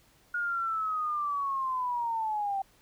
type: linear sweep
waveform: sine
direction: down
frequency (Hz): 1439 to 770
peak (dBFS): -28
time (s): 0.34-2.62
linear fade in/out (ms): 5
effects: pink hiss -63 dBFS RMS until 2.81 s